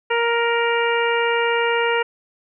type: harmonic tone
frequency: 468 Hz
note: A#4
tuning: 7 cents sharp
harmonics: 1 / 2 / 3 / 4 / 5 / 6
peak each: -20 / -23 / -25 / -26 / -27 / -28 dBFS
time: 0.1-2.03 s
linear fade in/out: 10 ms
effects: none